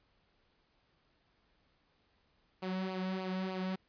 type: tone with flanger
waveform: sawtooth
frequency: 187.2 Hz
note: F#3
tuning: 20 cents sharp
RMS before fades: -37 dBFS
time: 2.62-3.76 s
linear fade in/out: 10 ms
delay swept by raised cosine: 0.54 to 2.94 ms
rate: 3.3 Hz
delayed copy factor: -0.6
effects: pink hiss -73 dBFS RMS until 3.88 s + resampled to 11025 Hz